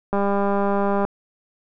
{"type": "click train", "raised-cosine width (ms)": 1, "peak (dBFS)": -9, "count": 185, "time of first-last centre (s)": [0.13, 1.05], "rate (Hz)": 200, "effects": []}